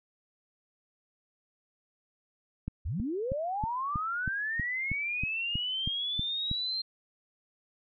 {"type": "click train", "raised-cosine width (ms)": 5, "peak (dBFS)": -21, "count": 13, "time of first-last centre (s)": [2.68, 6.514], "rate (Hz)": 3.13}
{"type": "linear sweep", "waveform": "sine", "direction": "up", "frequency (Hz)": [55, 4186], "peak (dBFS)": -30, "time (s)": [2.85, 6.82], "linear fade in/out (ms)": 10}
{"effects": []}